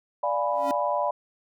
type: chord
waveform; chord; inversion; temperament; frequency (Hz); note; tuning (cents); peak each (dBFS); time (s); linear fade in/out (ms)
sine; D diminished seventh; none; equal; 587.3 / 698.5 / 830.6 / 987.8; D5 / F5 / Ab5 / Cb6; 0 / 0 / 0 / 0; -27 / -30 / -31 / -27; 0.23-1.11; 5
type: tone with exponential growth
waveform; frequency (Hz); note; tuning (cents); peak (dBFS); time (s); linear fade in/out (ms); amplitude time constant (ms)
square; 277.2; C#4; 0; -27; 0.48-0.71; 0; 48
effects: none